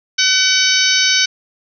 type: harmonic tone with a mistuned harmonic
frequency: 757 Hz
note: F#5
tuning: 39 cents sharp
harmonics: 2 / 3 / 4 / 5 / 6 / 7 / 8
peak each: -19 / -19 / -19 / -19 / -19 / -19 / -19 dBFS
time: 0.18-1.26 s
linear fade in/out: 10 ms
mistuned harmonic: 7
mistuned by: +27 cents
effects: none